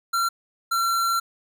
square tone pair in turn, 1367 / 1361.2 Hz, F6 / F6, -37 / -45 cents, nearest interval unison, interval 8 cents, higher first, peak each -21 dBFS, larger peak neither, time 0.13-0.29 / 0.71-1.2 s, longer second, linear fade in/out 10 ms, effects none

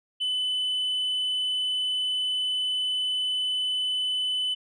sine tone, 3010 Hz, F#7, 29 cents sharp, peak -22 dBFS, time 0.2-4.55 s, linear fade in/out 20 ms, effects tanh soft clip ceiling -23 dBFS

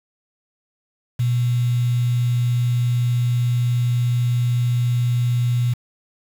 sine tone with quantisation, 121.7 Hz, B2, 25 cents flat, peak -16 dBFS, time 1.19-5.74 s, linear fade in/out 10 ms, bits 6, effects none

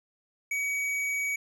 triangle tone with hard clipping, 2264 Hz, C#7, 36 cents sharp, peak -29 dBFS, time 0.51-1.36 s, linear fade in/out 5 ms, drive 13 dB, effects none

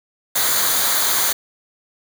white noise with comb filter, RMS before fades -18 dBFS, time 0.35-1.33 s, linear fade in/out 10 ms, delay 0.37 ms, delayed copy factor -0.65, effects none

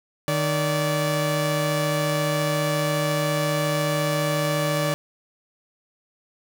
sawtooth tone pair together, 153.3 / 578.8 Hz, D#3 / D5, -25 / -25 cents, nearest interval octave + major seventh, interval 2300 cents, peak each -20 dBFS, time 0.28-4.94 s, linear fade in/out 0 ms, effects 9-bit

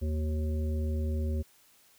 harmonic tone with a mistuned harmonic, 77.78 Hz, D#2, in tune, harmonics 1 / 3 / 5 / 7, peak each -28 / -38 / -42 / -45 dBFS, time 0.01-1.43 s, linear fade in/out 20 ms, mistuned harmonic 5, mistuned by -40 cents, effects white hiss -62 dBFS RMS until 1.98 s

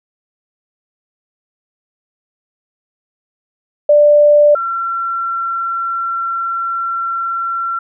sine tone pair in turn, 590 / 1359.4 Hz, D5 / F6, +8 / -47 cents, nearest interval octave + major second, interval 1445 cents, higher second, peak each -5 / -16 dBFS, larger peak first, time 3.89-4.55 / 4.55-7.79 s, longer second, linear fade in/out 5 ms, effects none

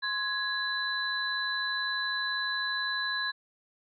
sine tone cluster, 1049 / 1669 / 4004 Hz, C6 / G#6 / B7, +4 / +8 / +23 cents, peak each -37 / -31 / -33 dBFS, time 0.02-3.32 s, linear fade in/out 20 ms, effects none

